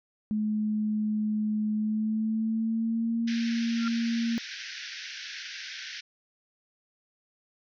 sine tone with pitch glide, 213.4 to 231.4 Hz, G#3 to A#3, +47 to -13 cents, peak -25 dBFS, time 0.31-4.38 s, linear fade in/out 0 ms, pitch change +140 cents, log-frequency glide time 1.74-3.26 s
pink band-pass noise, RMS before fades -40 dBFS, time 3.27-6.01 s, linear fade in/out 10 ms, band 1500 to 6000 Hz, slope 96 dB/octave
sine tone with exponential growth, 1379 Hz, F6, 22 cents flat, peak -29 dBFS, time 3.73-3.88 s, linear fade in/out 2 ms, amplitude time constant 32 ms
effects none

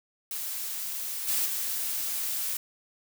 blue noise with level steps, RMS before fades -34 / -27 / -31 dBFS, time 0.31-2.57 s, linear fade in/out 2 ms, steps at 1.27 / 1.45 s, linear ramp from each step 20 ms, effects none

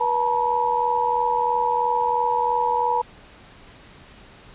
sine tone cluster, 485.4 / 875 / 958 Hz, B4 / A5 / A#5, -30 / -10 / +47 cents, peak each -26 / -23 / -21 dBFS, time 0-3.02 s, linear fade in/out 10 ms, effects pink hiss -47 dBFS RMS until 4.54 s + resampled to 8000 Hz

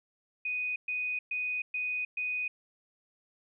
sine tone bursts, 2489 Hz, D#7, in tune, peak -30 dBFS, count 5, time 0.45-2.48 s, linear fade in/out 5 ms, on 310 ms, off 120 ms, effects none

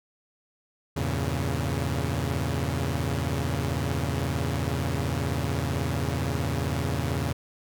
sawtooth chord, E diminished seventh, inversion none, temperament equal, 82.41 / 98 / 116.54 / 138.59 Hz, E2 / G2 / Bb2 / Db3, 0 / 0 / 0 / 0 cents, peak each -26 / -31 / -28 / -26 dBFS, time 0.96-7.33 s, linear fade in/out 10 ms, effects none

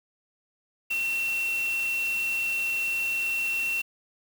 sine tone in noise, 2715 Hz, F7, 50 cents flat, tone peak -25 dBFS, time 0.9-3.82 s, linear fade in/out 10 ms, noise white, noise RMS -40 dBFS, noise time 0.9-3.82 s, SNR +12 dB, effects none

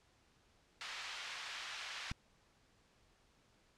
white band-pass noise, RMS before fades -46 dBFS, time 0.81-2.12 s, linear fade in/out 0 ms, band 1100 to 3600 Hz, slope 12 dB/octave
click, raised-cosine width 5 ms, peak -30 dBFS, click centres 2.115 s
effects pink hiss -71 dBFS RMS until 3.77 s + low-pass 7000 Hz 12 dB/octave

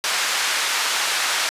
pink band-pass noise, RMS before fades -22 dBFS, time 0.04-1.49 s, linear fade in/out 0 ms, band 1200 to 7800 Hz, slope 12 dB/octave, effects resampled to 32000 Hz

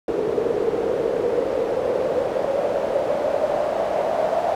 pink noise with band-pass filter sweep, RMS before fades -22 dBFS, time 0.08-4.55 s, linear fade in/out 2 ms, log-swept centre 430 to 660 Hz, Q 6.9, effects none

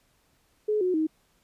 sine tone with pitch steps, 424.7 / 365.5 / 314.5 Hz, G#4 / F#4 / D#4, +39 / -21 / +19 cents, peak -22 dBFS, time 0.68-1.07 s, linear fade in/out 10 ms, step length 130 ms, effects pink hiss -67 dBFS RMS until 1.43 s + resampled to 32000 Hz

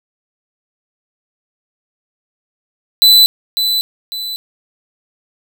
45% pulse tone with echo, 3997 Hz, B7, 20 cents sharp, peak -5 dBFS, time 3.02-3.26 s, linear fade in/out 0 ms, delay 550 ms, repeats 2, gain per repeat -8 dB, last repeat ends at 4.36 s, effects none

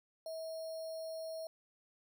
sine tone with sample-and-hold, 645 Hz, E5, 38 cents flat, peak -40 dBFS, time 0.26-1.47 s, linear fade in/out 2 ms, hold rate 4900 Hz, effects none

